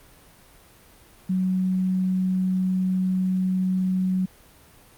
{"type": "tone", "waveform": "sine", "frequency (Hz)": 185.9, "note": "F#3", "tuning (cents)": 8, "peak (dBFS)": -20, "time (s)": [1.29, 4.26], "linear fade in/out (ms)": 10, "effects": ["pink hiss -52 dBFS RMS until 4.97 s", "Opus 32 kbps"]}